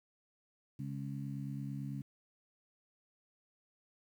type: harmonic tone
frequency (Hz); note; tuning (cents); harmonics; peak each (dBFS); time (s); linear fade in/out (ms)
69; C#2; -7; 2 / 3 / 4; -40 / -44 / -46; 0.79-2.02; 5
effects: 11-bit